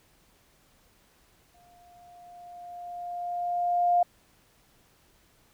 sine tone with exponential growth, 704 Hz, F5, 14 cents sharp, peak -18 dBFS, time 1.54-4.03 s, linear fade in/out 5 ms, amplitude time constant 540 ms, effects pink hiss -63 dBFS RMS until 5.53 s

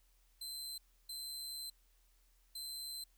sawtooth tone bursts at uneven times, 4086 Hz, C8, 42 cents flat, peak -40 dBFS, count 3, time 0.41-0.78 / 1.09-1.7 / 2.55-3.04 s, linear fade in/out 5 ms, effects added 41 Hz sine -68 dBFS peak until 3.17 s + white hiss -75 dBFS RMS until 3.17 s

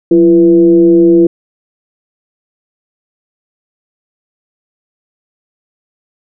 sine tone with frequency modulation, 338.5 Hz, E4, 46 cents sharp, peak -3 dBFS, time 0.11-1.27 s, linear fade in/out 5 ms, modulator 156 Hz, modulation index 0.5, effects none

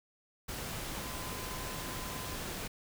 sine tone in noise, 1022 Hz, C6, 41 cents flat, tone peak -48 dBFS, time 1-2.36 s, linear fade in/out 10 ms, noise pink, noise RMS -40 dBFS, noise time 0.48-2.68 s, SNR -11 dB, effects none

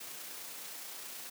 white noise with amplitude modulation, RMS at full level -44 dBFS, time 0-1.3 s, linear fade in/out 10 ms, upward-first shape sine, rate 29.5 Hz, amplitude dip 25%, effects high-pass 200 Hz 12 dB/octave

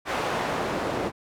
pink noise with band-pass filter sweep, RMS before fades -28 dBFS, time 0.05-1.12 s, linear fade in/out 50 ms, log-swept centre 1000 to 470 Hz, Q 0.73, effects none

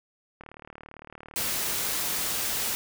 click train, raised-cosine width 0.5 ms, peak -28 dBFS, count 50, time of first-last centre 0.41-1.71 s, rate 37.7 Hz
white noise, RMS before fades -29 dBFS, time 1.36-2.75 s, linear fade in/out 0 ms
effects none

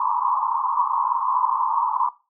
white band-pass noise, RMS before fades -22 dBFS, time 0-2.09 s, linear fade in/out 5 ms, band 910 to 1100 Hz, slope 96 dB/octave, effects noise-tail reverb RT60 0.3 s tail -19 dB re dry

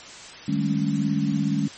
sine tone cluster, 153.1 / 197.2 / 214.4 / 279 Hz, D#3 / G3 / A3 / C#4, -28 / +11 / -45 / +11 cents, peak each -26 dBFS, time 0.48-1.68 s, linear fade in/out 5 ms, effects white hiss -41 dBFS RMS until 1.77 s + MP3 32 kbps

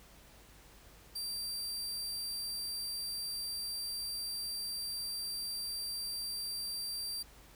sawtooth tone, 4704 Hz, D8, 2 cents sharp, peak -34 dBFS, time 1.15-7.23 s, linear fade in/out 10 ms, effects added 50 Hz sine -61 dBFS peak until 7.55 s + pink hiss -59 dBFS RMS until 7.55 s

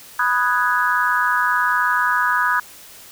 sine chord, G# minor seventh, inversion first, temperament equal, 987.8 / 1244.5 / 1480 / 1661.2 Hz, B5 / D#6 / F#6 / G#6, 0 / 0 / 0 / 0 cents, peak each -21 dBFS, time 0.19-2.6 s, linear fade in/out 5 ms, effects white hiss -42 dBFS RMS until 3.11 s

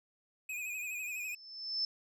square tone with vibrato, 2489 Hz, D#7, in tune, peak -38 dBFS, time 0.49-1.35 s, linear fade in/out 5 ms, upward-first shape sine, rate 12 Hz, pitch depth 56 cents each way
sine tone with exponential growth, 5274 Hz, E8, in tune, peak -29 dBFS, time 1.06-1.85 s, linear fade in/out 2 ms, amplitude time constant 170 ms
effects none

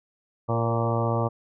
harmonic tone with a mistuned harmonic, 115.5 Hz, A#2, 16 cents flat, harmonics 1 / 2 / 3 / 4 / 5 / 6 / 7 / 8 / 9 / 10, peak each -25 / -32 / -33 / -31 / -30 / -34 / -35 / -34 / -39 / -33 dBFS, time 0.48-1.29 s, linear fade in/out 20 ms, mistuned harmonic 4, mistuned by +24 cents, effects none

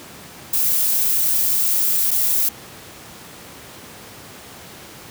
violet noise with dropouts, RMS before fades -18 dBFS, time 0.53-2.49 s, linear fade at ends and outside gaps 5 ms, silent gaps 2.108-2.113 s, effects pink hiss -39 dBFS RMS until 5.1 s + high-pass 100 Hz 12 dB/octave

